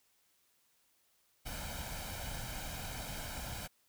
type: noise with comb filter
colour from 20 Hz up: pink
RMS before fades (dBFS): -42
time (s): 1.45-3.68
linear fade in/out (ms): 20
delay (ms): 1.3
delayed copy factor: +0.65
effects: white hiss -73 dBFS RMS until 3.88 s